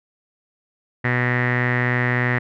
sawtooth tone with low-pass filter, 123.3 Hz, B2, 2 cents flat, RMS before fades -20 dBFS, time 1.04-2.39 s, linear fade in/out 10 ms, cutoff 1900 Hz, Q 9.9, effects none

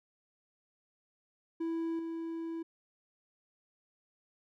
triangle tone with level steps, 329.6 Hz, E4, in tune, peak -30 / -34 dBFS, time 1.6-2.63 s, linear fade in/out 10 ms, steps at 1.99 s, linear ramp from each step 2 ms, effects none

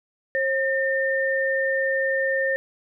sine tone pair together, 536.4 / 1811 Hz, C5 / A6, +43 / +49 cents, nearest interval octave + major sixth, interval 2106 cents, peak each -23 dBFS, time 0.35-2.56 s, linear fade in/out 0 ms, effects none

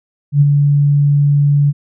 sine tone with ADSR envelope, 143.9 Hz, D3, 35 cents flat, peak -4 dBFS, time 0.32-1.73 s, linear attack 90 ms, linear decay 29 ms, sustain -4 dB, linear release 39 ms, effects none

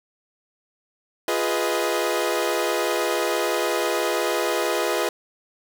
sawtooth chord, F half-diminished seventh, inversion none, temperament equal with one note detuned, 349.2 / 415.3 / 493.9 / 627.7 Hz, F4 / Ab4 / Cb5 / Eb5, 0 / 0 / 0 / +15 cents, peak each -23 dBFS, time 1.28-5.09 s, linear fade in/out 2 ms, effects none

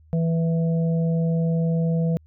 harmonic tone, 164.81 Hz, E3, in tune, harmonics 1 / 3 / 4, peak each -19 / -30 / -35 dBFS, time 0.13-2.17 s, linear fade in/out 0 ms, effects added 78 Hz sine -50 dBFS peak until 2.26 s

